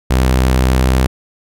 sawtooth tone with pitch glide, 64 to 64.37 Hz, C2 to C2, -38 to -28 cents, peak -6 dBFS, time 0.1-1.07 s, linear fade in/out 10 ms, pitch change +10 cents, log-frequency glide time 0.73-0.93 s, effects none

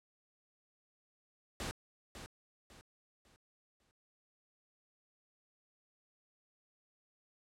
pink noise with echo, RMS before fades -40 dBFS, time 1.6-1.71 s, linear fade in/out 0 ms, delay 550 ms, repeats 4, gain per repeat -9 dB, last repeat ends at 3.91 s, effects low-pass 9000 Hz 12 dB/octave

